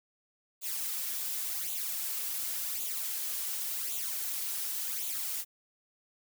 blue noise with flanger, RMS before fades -35 dBFS, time 0.61-5.45 s, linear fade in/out 50 ms, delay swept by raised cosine 0.28 to 4.28 ms, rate 0.9 Hz, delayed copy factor +0.65, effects none

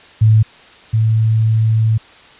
sine tone pair in turn, 109.4 / 110.86 Hz, A2 / A2, -9 / +13 cents, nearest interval unison, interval 22 cents, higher second, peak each -6 / -10 dBFS, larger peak first, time 0.21-0.43 / 0.93-1.98 s, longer second, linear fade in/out 10 ms, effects white hiss -42 dBFS RMS until 2.39 s + resampled to 8000 Hz

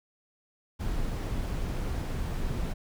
brown noise, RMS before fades -31 dBFS, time 0.79-2.74 s, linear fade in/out 20 ms, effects none

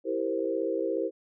sine chord, C dominant seventh, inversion first, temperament equal, 329.6 / 392 / 466.2 / 523.3 Hz, E4 / G4 / Bb4 / C5, 0 / 0 / 0 / 0 cents, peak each -32 dBFS, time 0.04-1.11 s, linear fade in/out 50 ms, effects none

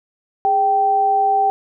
sine tone pair together, 412.6 / 778.9 Hz, G#4 / G5, -11 / -11 cents, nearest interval major seventh, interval 1100 cents, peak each -24 / -13 dBFS, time 0.45-1.5 s, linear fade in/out 0 ms, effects none

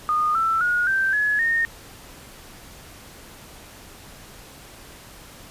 sine tone with pitch steps, 1227 / 1330.3 / 1442.4 / 1563.9 / 1695.6 / 1838.4 Hz, D#6 / E6 / F#6 / G6 / G#6 / A#6, -25 / +15 / -45 / -5 / +35 / -25 cents, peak -18 dBFS, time 0.09-1.65 s, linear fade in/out 0 ms, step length 260 ms, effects pink hiss -44 dBFS RMS until 5.5 s + resampled to 32000 Hz

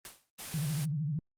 white noise with exponential decay, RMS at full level -40 dBFS, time 0.05-0.3 s, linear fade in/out 1 ms, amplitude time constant 53 ms
white noise, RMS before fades -40 dBFS, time 0.38-0.86 s, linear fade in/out 20 ms
sine tone with vibrato, 150.3 Hz, D3, 40 cents sharp, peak -30 dBFS, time 0.54-1.19 s, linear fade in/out 2 ms, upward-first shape sine, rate 13 Hz, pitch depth 150 cents each way
effects low-pass 12000 Hz 12 dB/octave + Opus 24 kbps

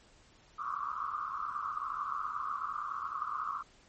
pink band-pass noise, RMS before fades -37 dBFS, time 0.58-3.63 s, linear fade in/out 20 ms, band 1100 to 1300 Hz, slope 96 dB/octave, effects pink hiss -62 dBFS RMS until 3.88 s + MP3 32 kbps

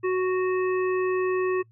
harmonic tone, 370 Hz, F#4, in tune, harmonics 1 / 3 / 5 / 7, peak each -22 / -32 / -36 / -39 dBFS, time 0.03-1.63 s, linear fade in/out 20 ms, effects noise-tail reverb RT60 0.1 s tail -26 dB re dry + added 113 Hz sine -54 dBFS peak until 1.71 s

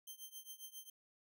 5% pulse tone with tremolo, 3136 Hz, G7, in tune, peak -38 dBFS, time 0.07-0.9 s, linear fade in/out 5 ms, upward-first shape triangle, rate 7.4 Hz, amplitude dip 95%, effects none

